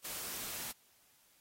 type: noise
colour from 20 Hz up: white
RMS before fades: -42 dBFS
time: 0.04-0.72 s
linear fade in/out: 10 ms
effects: white hiss -68 dBFS RMS until 1.4 s + AAC 48 kbps